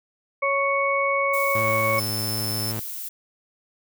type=harmonic tone; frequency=555 Hz; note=C#5; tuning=2 cents sharp; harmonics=1 / 2 / 4; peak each=-24 / -24 / -24 dBFS; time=0.42-2 s; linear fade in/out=10 ms
type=noise; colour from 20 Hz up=violet; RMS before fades=-33 dBFS; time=1.33-3.09 s; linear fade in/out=10 ms
type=tone; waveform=sawtooth; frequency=110 Hz; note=A2; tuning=in tune; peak=-24 dBFS; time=1.55-2.8 s; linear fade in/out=5 ms
type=tone with tremolo; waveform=sawtooth; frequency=5274 Hz; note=E8; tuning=in tune; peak=-24 dBFS; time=1.98-2.72 s; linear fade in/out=5 ms; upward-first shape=triangle; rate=20 Hz; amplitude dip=30%
effects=none